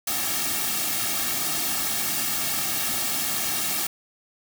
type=noise with comb filter; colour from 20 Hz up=white; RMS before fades=-26 dBFS; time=0.07-3.87 s; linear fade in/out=5 ms; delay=2 ms; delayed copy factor=-0.75; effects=none